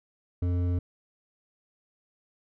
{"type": "tone with hard clipping", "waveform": "sine", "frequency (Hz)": 88.6, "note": "F2", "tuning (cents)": 25, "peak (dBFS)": -26, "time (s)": [0.42, 0.79], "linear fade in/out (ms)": 5, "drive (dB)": 10, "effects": []}